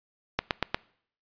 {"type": "click train", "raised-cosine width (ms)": 0.3, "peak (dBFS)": -8, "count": 4, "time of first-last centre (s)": [0.39, 0.745], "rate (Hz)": 8.45, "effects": ["noise-tail reverb RT60 0.6 s tail -23 dB re dry", "resampled to 11025 Hz"]}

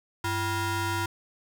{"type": "ring-modulated tone", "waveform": "25% pulse", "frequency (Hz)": 436.5, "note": "A4", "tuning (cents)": -14, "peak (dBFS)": -20, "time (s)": [0.24, 1.06], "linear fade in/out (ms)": 5, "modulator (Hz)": 534, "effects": []}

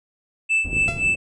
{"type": "tone with tremolo", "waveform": "triangle", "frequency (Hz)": 2639, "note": "E7", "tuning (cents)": 1, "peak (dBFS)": -14, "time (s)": [0.49, 1.16], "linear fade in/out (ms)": 20, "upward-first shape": "sine", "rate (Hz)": 3.8, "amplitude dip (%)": 85}
{"type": "low-pass noise", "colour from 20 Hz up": "pink", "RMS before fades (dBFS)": -32, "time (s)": [0.64, 1.16], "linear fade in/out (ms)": 10, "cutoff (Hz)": 330, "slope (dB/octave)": 12}
{"type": "clicks", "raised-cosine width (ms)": 3, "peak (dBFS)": -16, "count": 3, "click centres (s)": [0.731, 0.768, 0.89]}
{"type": "tone with exponential decay", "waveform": "sawtooth", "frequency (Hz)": 681, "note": "F5", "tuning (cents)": -44, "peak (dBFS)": -23, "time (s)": [0.88, 1.14], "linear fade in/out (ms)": 0, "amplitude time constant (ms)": 56}
{"effects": ["resampled to 24000 Hz"]}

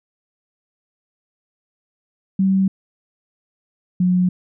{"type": "tone pair in turn", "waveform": "sine", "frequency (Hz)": [191.9, 181.14], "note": ["G3", "F#3"], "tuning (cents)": [-37, -36], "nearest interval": "minor second", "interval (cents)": 99, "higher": "first", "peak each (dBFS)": -13, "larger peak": "neither", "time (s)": [[2.39, 2.68], [4, 4.29]], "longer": "neither", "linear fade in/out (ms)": 5, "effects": []}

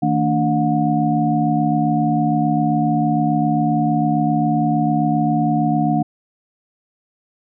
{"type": "tone cluster", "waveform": "sine", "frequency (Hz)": [158.1, 226.3, 293.3, 722], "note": ["D#3", "A3", "D4", "F#5"], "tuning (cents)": [28, 49, -2, -43], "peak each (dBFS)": -20, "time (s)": [0.02, 6.03], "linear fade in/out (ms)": 10, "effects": []}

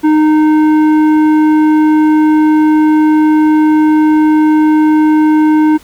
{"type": "tone with tanh clipping", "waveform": "sine", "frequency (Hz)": 308, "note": "D#4", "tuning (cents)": -17, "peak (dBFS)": -7, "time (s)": [0.03, 5.78], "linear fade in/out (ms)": 20, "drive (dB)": 11, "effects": ["pink hiss -41 dBFS RMS until 5.83 s"]}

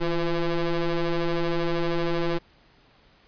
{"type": "ring-modulated tone", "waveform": "30% pulse", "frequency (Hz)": 168.6, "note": "E3", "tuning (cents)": 39, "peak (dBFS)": -17, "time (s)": [0, 2.39], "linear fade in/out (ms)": 20, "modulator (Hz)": 175, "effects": ["pink hiss -58 dBFS RMS until 3.27 s", "resampled to 11025 Hz"]}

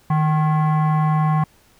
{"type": "tone with frequency modulation", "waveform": "sine", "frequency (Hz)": 155.56, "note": "D#3", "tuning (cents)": 0, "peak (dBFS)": -13, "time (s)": [0.1, 1.44], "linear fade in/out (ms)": 5, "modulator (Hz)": 923, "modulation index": 0.66, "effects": ["tanh soft clip ceiling -12 dBFS", "pink hiss -55 dBFS RMS until 1.79 s"]}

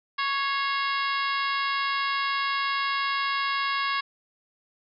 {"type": "harmonic tone with a mistuned harmonic", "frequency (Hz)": 554.4, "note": "C#5", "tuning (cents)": 0, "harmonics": [2, 3, 4, 5, 6, 7, 8, 9], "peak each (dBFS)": [-27, -31, -33, -35, -37, -38, -39, -40], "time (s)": [0.18, 4.01], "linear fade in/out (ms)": 10, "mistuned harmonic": 4, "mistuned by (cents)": -42, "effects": []}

